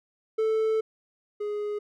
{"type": "tone pair in turn", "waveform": "triangle", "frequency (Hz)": [440, 416.3], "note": ["A4", "G#4"], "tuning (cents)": [0, 4], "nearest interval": "minor second", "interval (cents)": 96, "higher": "first", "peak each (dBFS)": [-20, -26], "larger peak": "first", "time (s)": [[0.38, 0.81], [1.4, 1.79]], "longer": "first", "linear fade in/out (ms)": 10, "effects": []}